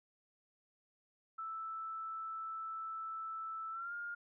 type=tone with pitch glide; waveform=sine; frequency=1318.5 to 1413.1 Hz; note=E6 to F6; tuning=0 to +20 cents; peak=-40 dBFS; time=1.38-4.15 s; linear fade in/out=10 ms; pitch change=+120 cents; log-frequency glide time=3.71-3.93 s; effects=none